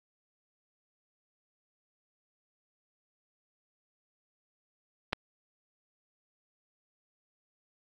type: clicks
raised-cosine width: 0.3 ms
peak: -28 / -11 dBFS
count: 2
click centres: 5.126 / 5.131 s
effects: AAC 64 kbps